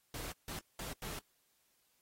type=noise bursts at uneven times; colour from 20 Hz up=pink; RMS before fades=-44 dBFS; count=4; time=0.14-0.32 / 0.48-0.59 / 0.79-0.93 / 1.02-1.19 s; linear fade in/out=2 ms; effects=white hiss -75 dBFS RMS until 2.01 s + AAC 48 kbps